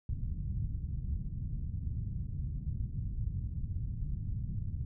white low-pass noise, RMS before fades -36 dBFS, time 0.09-4.85 s, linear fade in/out 2 ms, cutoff 130 Hz, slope 24 dB/octave, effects none

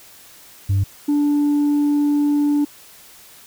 sine tone pair in turn, 98 / 291.6 Hz, G2 / D4, 0 / -12 cents, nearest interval octave + perfect fifth, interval 1888 cents, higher second, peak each -12 dBFS, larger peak neither, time 0.69-0.84 / 1.08-2.65 s, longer second, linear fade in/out 10 ms, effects tanh soft clip ceiling -13 dBFS + white hiss -45 dBFS RMS until 3.46 s

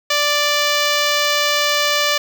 5% pulse tone with notch filter, 587.3 Hz, D5, in tune, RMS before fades -17 dBFS, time 0.1-2.18 s, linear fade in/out 5 ms, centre 10000 Hz, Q 0.54, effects none

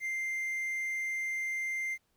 triangle tone with quantisation, 2093 Hz, C7, in tune, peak -30 dBFS, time 0-1.98 s, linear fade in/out 50 ms, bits 10, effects pink hiss -75 dBFS RMS until 2.16 s

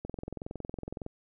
click train, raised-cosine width 2 ms, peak -24 dBFS, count 23, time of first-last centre 0.05-1.064 s, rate 21.7 Hz, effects none

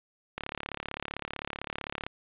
click train, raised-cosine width 0.3 ms, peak -17 dBFS, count 61, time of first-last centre 0.38-2.065 s, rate 35.6 Hz, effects resampled to 8000 Hz + 9-bit

